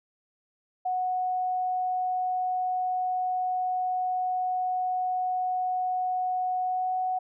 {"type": "tone with pitch glide", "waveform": "sine", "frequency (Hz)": [736, 741.5], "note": ["F#5", "F#5"], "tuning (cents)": [-9, 4], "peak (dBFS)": -25, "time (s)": [0.85, 7.19], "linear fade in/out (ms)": 10, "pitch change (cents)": 13, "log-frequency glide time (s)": [6.62, 6.94], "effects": []}